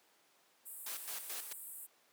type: band-pass noise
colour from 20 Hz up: white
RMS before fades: -49 dBFS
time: 0.65-1.87 s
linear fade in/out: 20 ms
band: 7800 to 16000 Hz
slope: 96 dB/octave
type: noise with tremolo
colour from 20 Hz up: white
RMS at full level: -43 dBFS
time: 0.86-1.53 s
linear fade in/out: 5 ms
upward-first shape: square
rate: 4.6 Hz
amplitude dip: 70%
effects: pink hiss -69 dBFS RMS until 2.12 s + high-pass 400 Hz 12 dB/octave